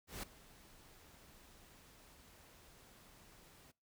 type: noise with ADSR envelope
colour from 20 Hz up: pink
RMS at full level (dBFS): -43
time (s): 0.07-3.72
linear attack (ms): 160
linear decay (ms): 6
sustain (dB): -19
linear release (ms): 16
effects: noise-tail reverb RT60 0.3 s tail -23 dB re dry